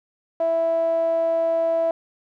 sawtooth tone with band-pass filter, 330 Hz, E4, 2 cents sharp, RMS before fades -21 dBFS, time 0.4-1.91 s, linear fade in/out 2 ms, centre 670 Hz, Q 9, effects none

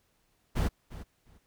brown noise with echo, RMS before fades -27 dBFS, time 0.55-0.69 s, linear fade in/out 20 ms, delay 350 ms, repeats 2, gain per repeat -15 dB, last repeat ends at 1.39 s, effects pink hiss -72 dBFS RMS until 1.46 s

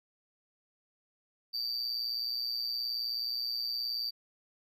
triangle tone with amplitude modulation, 4641 Hz, D8, 21 cents flat, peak -28 dBFS, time 1.53-4.11 s, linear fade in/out 20 ms, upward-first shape sine, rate 119 Hz, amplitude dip 65%, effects none

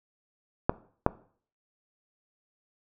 clicks, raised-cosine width 1 ms, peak -7 / -6 dBFS, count 2, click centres 0.695 / 1.064 s, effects noise-tail reverb RT60 0.5 s tail -19 dB re dry

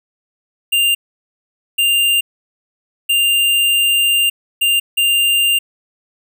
square tone bursts at uneven times, 2794 Hz, F7, in tune, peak -12 dBFS, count 5, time 0.72-0.95 / 1.78-2.21 / 3.09-4.3 / 4.61-4.8 / 4.97-5.59 s, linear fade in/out 10 ms, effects none

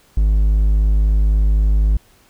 triangle tone, 51.91 Hz, G#1, in tune, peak -9 dBFS, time 0.17-1.97 s, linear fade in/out 5 ms, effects pink hiss -53 dBFS RMS until 2.29 s

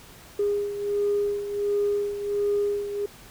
sine beating tone pair, 408.3 / 409.7 Hz, G#4 / G#4, -29 / -24 cents, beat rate 1.4 Hz, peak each -23 / -29 dBFS, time 0.39-3.06 s, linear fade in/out 5 ms, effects tanh soft clip ceiling -16 dBFS + pink hiss -48 dBFS RMS until 3.3 s

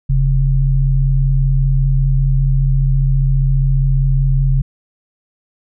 sine tone pair together, 40.17 / 135.1 Hz, E1 / C#3, -44 / -44 cents, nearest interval octave + major sixth, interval 2100 cents, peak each -13 dBFS, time 0.09-4.62 s, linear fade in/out 10 ms, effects none

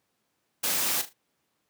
white noise with echo, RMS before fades -27 dBFS, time 0.63-1.02 s, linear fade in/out 10 ms, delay 38 ms, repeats 3, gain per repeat -11 dB, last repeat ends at 1.134 s, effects pink hiss -75 dBFS RMS until 1.69 s + high-pass 150 Hz 12 dB/octave

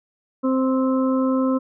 harmonic tone, 261.6 Hz, C4, in tune, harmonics 1 / 2 / 4 / 5, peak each -18 / -24 / -30 / -32 dBFS, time 0.43-1.59 s, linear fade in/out 20 ms, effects none

